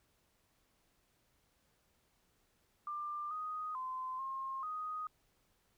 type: tone with pitch steps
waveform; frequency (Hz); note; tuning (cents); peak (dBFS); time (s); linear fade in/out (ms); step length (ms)
sine; 1191 / 1246 / 1031 / 1068 / 1247; D6 / D#6 / C6 / C6 / D#6; +24 / +2 / -26 / +35 / +3; -38; 2.87-5.07; 2; 440
effects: pink hiss -75 dBFS RMS until 5.77 s